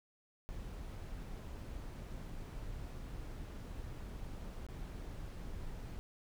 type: noise with dropouts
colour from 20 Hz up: brown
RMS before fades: -45 dBFS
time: 0.49-5.99 s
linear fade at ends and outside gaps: 0 ms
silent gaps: 4.665-4.687 s
effects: none